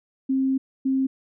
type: tone pair in turn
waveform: sine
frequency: 265.9 / 265.9 Hz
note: C4 / C4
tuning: +28 / +28 cents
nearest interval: unison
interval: 0 cents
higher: neither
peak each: -19 dBFS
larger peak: neither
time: 0.29-0.58 / 0.85-1.07 s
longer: first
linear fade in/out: 10 ms
effects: none